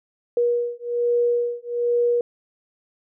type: beating tone pair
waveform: sine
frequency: 478.4 / 479.6 Hz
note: A#4 / A#4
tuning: +45 / +49 cents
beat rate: 1.2 Hz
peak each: -22 dBFS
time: 0.37-2.21 s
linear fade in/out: 2 ms
effects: none